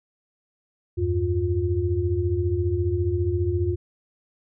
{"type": "tone cluster", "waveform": "sine", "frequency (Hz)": [83.4, 98.1, 353.1], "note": ["E2", "G2", "F4"], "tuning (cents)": [21, 2, 19], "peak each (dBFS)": -25, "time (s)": [0.97, 3.76], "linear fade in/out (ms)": 20, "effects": []}